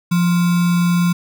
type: tone with sample-and-hold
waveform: sine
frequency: 174.61 Hz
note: F3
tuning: in tune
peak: -12 dBFS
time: 0.11-1.13 s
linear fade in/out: 10 ms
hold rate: 1225 Hz
effects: none